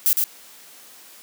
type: noise with echo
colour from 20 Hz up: violet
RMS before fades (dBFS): -17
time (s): 0.06-0.13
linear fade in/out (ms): 0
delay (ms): 110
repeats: 1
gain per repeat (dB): -3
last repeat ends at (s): 0.24
effects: white hiss -46 dBFS RMS until 1.22 s + high-pass 200 Hz 12 dB/octave